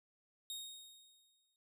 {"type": "tone with exponential decay", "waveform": "sawtooth", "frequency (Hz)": 3729, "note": "A#7", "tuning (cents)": 0, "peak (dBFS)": -38, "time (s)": [0.5, 1.56], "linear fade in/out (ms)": 1, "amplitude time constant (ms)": 230, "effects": []}